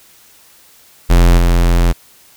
square tone with level steps, 43.17 Hz, F1, 19 cents flat, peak -6 / -9 dBFS, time 1.09-1.93 s, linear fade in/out 20 ms, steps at 1.37 s, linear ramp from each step 20 ms, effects white hiss -46 dBFS RMS until 2.36 s

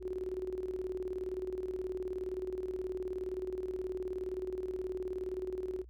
sine tone with tremolo, 370 Hz, F#4, in tune, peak -33 dBFS, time 0-5.85 s, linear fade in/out 50 ms, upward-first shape square, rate 19 Hz, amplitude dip 60%, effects added 60 Hz sine -50 dBFS peak until 5.89 s

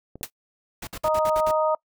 clicks, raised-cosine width 2 ms, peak -26 dBFS, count 2, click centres 0.156 / 0.211 s
white noise with exponential decay, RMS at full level -27 dBFS, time 0.23-0.3 s, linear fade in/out 0 ms, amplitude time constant 15 ms
pink noise bursts, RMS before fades -35 dBFS, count 7, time 0.82-1.514 s, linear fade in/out 5 ms, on 52 ms, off 55 ms
harmonic tone, 311.1 Hz, D#4, in tune, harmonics 2 / 3 / 4, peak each -21 / -25 / -27 dBFS, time 1.04-1.75 s, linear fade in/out 5 ms
effects noise-tail reverb RT60 0.1 s tail -24 dB re dry

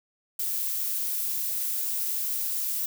violet noise, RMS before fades -29 dBFS, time 0.39-2.86 s, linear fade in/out 5 ms, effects none

